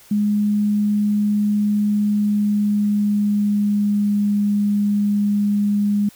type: tone with pitch glide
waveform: sine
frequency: 207.7 to 205.1 Hz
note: G#3 to G#3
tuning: 0 to -21 cents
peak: -15 dBFS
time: 0.11-6.09 s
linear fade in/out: 5 ms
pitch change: -21 cents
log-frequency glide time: 2.07-4.32 s
effects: white hiss -48 dBFS RMS until 6.15 s